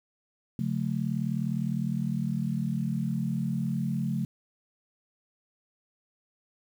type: tone cluster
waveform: sine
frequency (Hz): 139 / 178.7 / 218.5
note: C#3 / F3 / A3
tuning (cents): +5 / +40 / -12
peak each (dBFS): -31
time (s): 0.59-4.25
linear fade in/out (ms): 2
effects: 9-bit